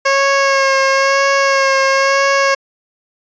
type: tone with vibrato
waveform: 15% pulse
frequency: 545 Hz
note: C#5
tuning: 29 cents flat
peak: -4 dBFS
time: 0.05-2.55 s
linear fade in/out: 10 ms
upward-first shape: sine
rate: 1 Hz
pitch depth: 21 cents each way
effects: resampled to 16000 Hz